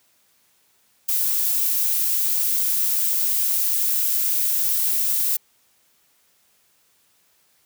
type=noise; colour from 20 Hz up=violet; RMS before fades=-21 dBFS; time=1.08-5.37 s; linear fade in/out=10 ms; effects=white hiss -62 dBFS RMS until 7.65 s + high-pass 60 Hz 12 dB/octave